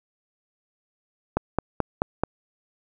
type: click train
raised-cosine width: 1 ms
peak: -7 dBFS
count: 5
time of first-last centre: 1.37-2.236 s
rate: 4.62 Hz
effects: none